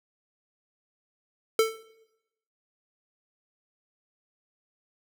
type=tone with exponential decay; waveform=square; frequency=444.6 Hz; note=A4; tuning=18 cents sharp; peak=-16 dBFS; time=1.59-1.83 s; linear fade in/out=2 ms; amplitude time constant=51 ms; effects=noise-tail reverb RT60 0.9 s tail -19 dB re dry